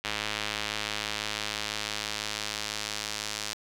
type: tone with band-pass filter sweep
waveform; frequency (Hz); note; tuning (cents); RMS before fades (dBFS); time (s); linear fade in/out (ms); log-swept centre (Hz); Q
square; 53; G#1; +36; -34; 0.04-3.54; 10; 3100 to 5300; 1.1
effects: none